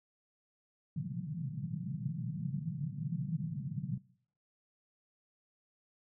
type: band-pass noise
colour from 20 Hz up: pink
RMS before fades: -38 dBFS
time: 0.96-3.98 s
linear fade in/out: 5 ms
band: 130 to 180 Hz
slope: 48 dB/octave
effects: noise-tail reverb RT60 0.6 s tail -21 dB re dry